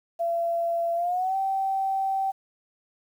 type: tone with pitch glide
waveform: sine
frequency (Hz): 678 to 774.3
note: E5 to G5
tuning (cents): +49 to -22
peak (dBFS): -23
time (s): 0.19-2.32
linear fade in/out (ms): 20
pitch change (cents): +229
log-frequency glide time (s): 0.95-1.36
effects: 9-bit